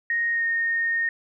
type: tone with pitch glide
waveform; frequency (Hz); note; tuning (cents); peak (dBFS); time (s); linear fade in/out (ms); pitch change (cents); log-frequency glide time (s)
sine; 1864.7 to 1844.3; A#6 to A#6; 0 to -19; -21; 0.1-1.09; 2; -19; 0.32-0.45
effects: none